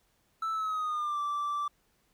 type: tone with pitch glide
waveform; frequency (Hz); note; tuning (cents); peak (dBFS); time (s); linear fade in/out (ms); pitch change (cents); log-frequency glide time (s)
triangle; 1318.5 to 1167.9; E6 to D6; 0 to -10; -27; 0.42-1.68; 5; -210; 0.52-1.2
effects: tanh soft clip ceiling -23 dBFS + pink hiss -71 dBFS RMS until 2.13 s